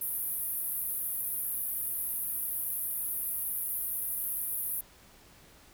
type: band-pass noise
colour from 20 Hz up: white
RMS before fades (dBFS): -34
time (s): 0.01-4.81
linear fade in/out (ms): 5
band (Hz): 10000 to 16000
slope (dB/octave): 96
effects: pink hiss -57 dBFS RMS until 5.73 s